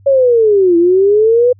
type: linear two-way sweep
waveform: sine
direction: down then up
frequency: 561 to 334.2 to 502 Hz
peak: -6 dBFS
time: 0.06-1.53 s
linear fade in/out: 10 ms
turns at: 0.77 s
effects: added 98 Hz sine -41 dBFS peak until 1.59 s